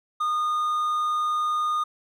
triangle tone with hard clipping, 1225 Hz, D#6, 27 cents flat, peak -23 dBFS, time 0.2-1.84 s, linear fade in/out 10 ms, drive 6 dB, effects none

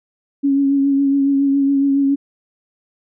sine tone with vibrato, 277.2 Hz, C#4, in tune, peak -12 dBFS, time 0.43-2.16 s, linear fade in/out 20 ms, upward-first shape triangle, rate 7.2 Hz, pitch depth 29 cents each way, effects none

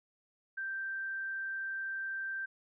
sine tone, 1568 Hz, G6, in tune, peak -35 dBFS, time 0.57-2.46 s, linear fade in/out 10 ms, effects none

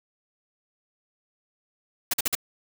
white noise bursts, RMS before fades -24 dBFS, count 4, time 2.11-2.352 s, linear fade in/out 5 ms, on 26 ms, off 46 ms, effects none

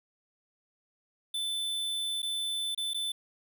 square tone with dropouts, 3520 Hz, A7, in tune, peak -31 dBFS, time 1.34-3.12 s, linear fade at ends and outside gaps 5 ms, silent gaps 2.22-2.228 / 2.748-2.776 / 2.935-2.944 s, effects none

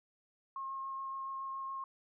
sine tone with vibrato, 1076 Hz, C6, 48 cents sharp, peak -38 dBFS, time 0.56-1.84 s, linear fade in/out 2 ms, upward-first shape sine, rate 7.1 Hz, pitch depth 9 cents each way, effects none

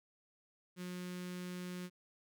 sawtooth tone with notch filter, 180 Hz, F#3, 47 cents flat, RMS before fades -44 dBFS, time 0.76-1.9 s, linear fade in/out 50 ms, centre 740 Hz, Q 0.86, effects none

